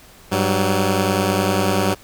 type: tone pair together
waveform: 10% pulse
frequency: 99 / 187.81 Hz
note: G2 / F#3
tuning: +18 / +26 cents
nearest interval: major seventh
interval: 1108 cents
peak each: -11 dBFS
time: 0.31-1.95 s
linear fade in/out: 20 ms
effects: pink hiss -46 dBFS RMS until 2.03 s